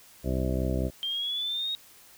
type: harmonic tone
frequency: 64.3 Hz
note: C2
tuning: 30 cents flat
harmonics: 1 / 2 / 3 / 4 / 5 / 6 / 8 / 9 / 10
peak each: -29 / -32 / -34 / -35 / -36 / -37 / -38 / -39 / -39 dBFS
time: 0.23-0.91 s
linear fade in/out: 50 ms
type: exponential sweep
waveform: sine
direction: up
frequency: 3161 to 3781 Hz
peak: -28 dBFS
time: 1.03-1.75 s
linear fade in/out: 0 ms
effects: white hiss -54 dBFS RMS until 2.17 s